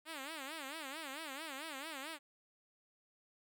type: tone with vibrato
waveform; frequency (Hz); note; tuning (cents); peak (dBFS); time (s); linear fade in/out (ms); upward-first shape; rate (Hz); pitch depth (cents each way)
5% pulse; 293.7; D4; 0; -32; 0.05-2.19; 50; sine; 4.5; 190
effects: none